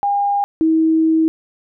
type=tone pair in turn; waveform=sine; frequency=808 / 320.7 Hz; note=G#5 / E4; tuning=-48 / -48 cents; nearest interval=octave + major third; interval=1600 cents; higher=first; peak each=-14 / -11 dBFS; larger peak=second; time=0.03-0.44 / 0.61-1.28 s; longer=second; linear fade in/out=0 ms; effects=none